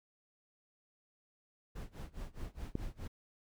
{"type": "noise with tremolo", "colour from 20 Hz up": "brown", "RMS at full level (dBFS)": -41, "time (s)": [1.75, 3.08], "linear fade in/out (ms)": 10, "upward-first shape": "sine", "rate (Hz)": 4.8, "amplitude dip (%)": 95}
{"type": "click", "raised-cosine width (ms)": 3, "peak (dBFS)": -22, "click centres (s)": 2.754}
{"effects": []}